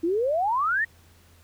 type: exponential sweep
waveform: sine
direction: up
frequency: 317.3 to 1907 Hz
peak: -21 dBFS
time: 0.03-0.85 s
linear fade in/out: 10 ms
effects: added 85 Hz sine -55 dBFS peak until 1.43 s + pink hiss -58 dBFS RMS until 1.43 s